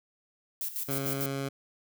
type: noise with tremolo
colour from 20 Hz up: violet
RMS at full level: -33 dBFS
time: 0.61-1.26 s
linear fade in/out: 2 ms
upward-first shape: square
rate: 6.7 Hz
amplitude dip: 70%
type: tone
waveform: 15% pulse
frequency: 137.4 Hz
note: C#3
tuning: 15 cents flat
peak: -25 dBFS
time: 0.88-1.49 s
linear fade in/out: 10 ms
effects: none